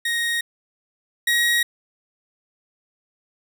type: tone pair in turn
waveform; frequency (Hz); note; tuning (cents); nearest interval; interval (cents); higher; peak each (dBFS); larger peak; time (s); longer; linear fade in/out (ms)
30% pulse; 1871 / 1894.9; A#6 / A#6; +6 / +28; unison; 22; second; -18 / -14; second; 0.05-0.41 / 1.27-1.63; neither; 5
effects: none